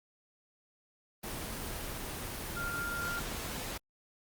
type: tone in noise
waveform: sine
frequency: 1396.9 Hz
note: F6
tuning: in tune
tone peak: -35 dBFS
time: 2.56-3.2 s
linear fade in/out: 10 ms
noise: pink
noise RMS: -39 dBFS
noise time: 1.23-3.78 s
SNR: +1 dB
effects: Opus 24 kbps